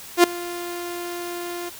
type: tone with ADSR envelope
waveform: sawtooth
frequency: 349.2 Hz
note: F4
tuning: in tune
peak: -4 dBFS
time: 0.17-1.7 s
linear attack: 68 ms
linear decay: 4 ms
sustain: -21 dB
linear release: 18 ms
effects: white hiss -40 dBFS RMS until 1.79 s